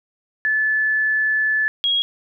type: tone pair in turn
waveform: sine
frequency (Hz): 1735 / 3296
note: A6 / G#7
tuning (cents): -25 / -14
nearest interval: major seventh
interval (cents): 1111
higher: second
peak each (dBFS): -16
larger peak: neither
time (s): 0.45-1.68 / 1.84-2.02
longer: first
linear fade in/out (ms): 0
effects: none